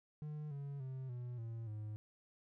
triangle tone with pitch steps, 150.9 / 140.79 / 131.37 / 122.57 / 114.36 / 106.7 Hz, D3 / C#3 / C3 / B2 / A#2 / G#2, +47 / +27 / +7 / -13 / -33 / +47 cents, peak -40 dBFS, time 0.22-1.96 s, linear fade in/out 0 ms, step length 290 ms, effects none

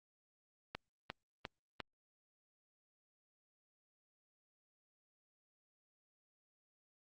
click train, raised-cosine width 0.3 ms, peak -24 dBFS, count 4, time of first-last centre 0.75-1.803 s, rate 2.85 Hz, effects Opus 48 kbps

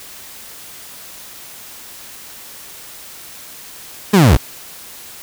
30% pulse linear sweep, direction down, 215.6 to 46.25 Hz, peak -4 dBFS, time 4.13-4.37 s, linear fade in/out 10 ms, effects white hiss -36 dBFS RMS until 5.22 s

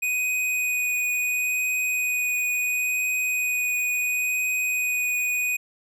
square tone with vibrato, 2489 Hz, D#7, in tune, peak -23 dBFS, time 0.02-5.57 s, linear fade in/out 10 ms, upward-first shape sine, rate 0.72 Hz, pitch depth 9 cents each way, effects none

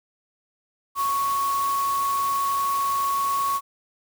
sine tone in noise, 1108.7 Hz, C#6, in tune, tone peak -21 dBFS, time 0.95-3.61 s, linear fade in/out 50 ms, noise white, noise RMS -35 dBFS, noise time 0.95-3.61 s, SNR +11 dB, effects none

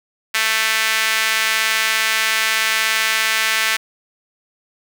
sawtooth tone with high-pass filter, 220.8 Hz, A3, 6 cents sharp, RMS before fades -18 dBFS, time 0.34-3.77 s, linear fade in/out 10 ms, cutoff 1900 Hz, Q 1.7, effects none

